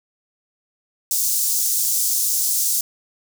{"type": "high-pass noise", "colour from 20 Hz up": "pink", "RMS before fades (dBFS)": -20, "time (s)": [1.11, 2.81], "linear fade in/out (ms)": 2, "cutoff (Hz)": 6000, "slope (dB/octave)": 24, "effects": []}